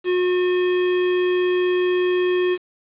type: tone with notch filter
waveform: square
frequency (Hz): 361.6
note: F#4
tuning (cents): -40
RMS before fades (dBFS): -19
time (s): 0.04-2.58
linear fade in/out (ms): 50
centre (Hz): 850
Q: 0.86
effects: resampled to 8000 Hz + 7-bit